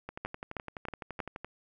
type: two click trains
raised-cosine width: 0.5 ms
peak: -19 / -24 dBFS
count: 4 / 17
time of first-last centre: 0.25-1.202 / 0.09-1.446 s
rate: 3.15 / 11.8 Hz
effects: none